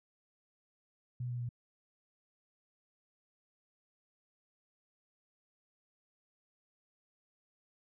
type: tone with pitch steps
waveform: sine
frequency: 123.47 / 121.98 / 120.51 Hz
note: B2 / B2 / B2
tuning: 0 / -21 / -42 cents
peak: -35 dBFS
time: 1.2-1.491 s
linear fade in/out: 5 ms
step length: 97 ms
effects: none